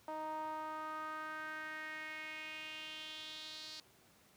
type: tone with band-pass filter sweep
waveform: sawtooth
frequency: 311.1 Hz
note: D#4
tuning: in tune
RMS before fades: -45 dBFS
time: 0.08-3.8 s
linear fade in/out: 2 ms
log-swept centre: 810 to 4500 Hz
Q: 4
effects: pink hiss -66 dBFS RMS until 4.36 s + high-pass 100 Hz 12 dB/octave